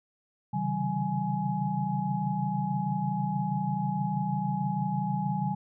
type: tone cluster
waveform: sine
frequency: 135.4 / 141.7 / 160.1 / 192.2 / 839 Hz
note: C#3 / C#3 / D#3 / G3 / G#5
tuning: -40 / +38 / +50 / -34 / +17 cents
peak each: -34 / -39 / -33 / -31 / -32 dBFS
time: 0.53-5.55 s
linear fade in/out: 10 ms
effects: none